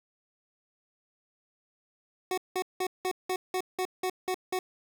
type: tone bursts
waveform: 25% pulse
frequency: 370 Hz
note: F#4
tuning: in tune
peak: -24 dBFS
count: 10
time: 2.31-4.59 s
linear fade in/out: 2 ms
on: 66 ms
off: 180 ms
effects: none